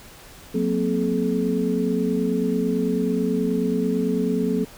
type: tone cluster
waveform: sine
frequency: 181.7 / 230.1 / 259.3 / 429.4 Hz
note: F#3 / A#3 / C4 / A4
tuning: -31 / -22 / -15 / -42 cents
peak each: -25 dBFS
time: 0.54-4.65 s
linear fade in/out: 10 ms
effects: pink hiss -45 dBFS RMS until 4.77 s